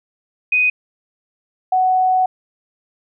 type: tone pair in turn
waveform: sine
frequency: 2496 / 744 Hz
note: D#7 / F#5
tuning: +5 / +9 cents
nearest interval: octave + major sixth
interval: 2096 cents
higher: first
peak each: -12 / -12 dBFS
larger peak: neither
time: 0.52-0.7 / 1.72-2.26 s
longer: second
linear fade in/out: 5 ms
effects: none